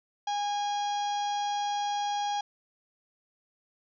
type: harmonic tone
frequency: 820 Hz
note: G#5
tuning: 22 cents flat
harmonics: 1 / 2 / 3 / 4 / 5 / 6 / 7 / 8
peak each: -28 / -45 / -49 / -40 / -49 / -47 / -46 / -55 dBFS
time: 0.27-2.41 s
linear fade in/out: 5 ms
effects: none